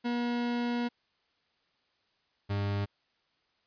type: tone pair in turn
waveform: 40% pulse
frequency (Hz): 240 / 100.91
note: B3 / G#2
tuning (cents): -49 / -49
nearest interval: octave + minor third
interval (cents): 1500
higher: first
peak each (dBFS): -28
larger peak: neither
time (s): 0.04-0.89 / 2.49-2.86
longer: first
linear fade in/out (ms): 20
effects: white hiss -73 dBFS RMS until 3.66 s + resampled to 11025 Hz